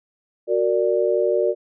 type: chord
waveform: sine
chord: Gb augmented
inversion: none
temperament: equal with one note detuned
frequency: 370 / 461.6 / 587.3 Hz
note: Gb4 / Bb4 / D5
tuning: 0 / -17 / 0 cents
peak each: -21 dBFS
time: 0.47-1.55 s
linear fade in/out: 50 ms
effects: none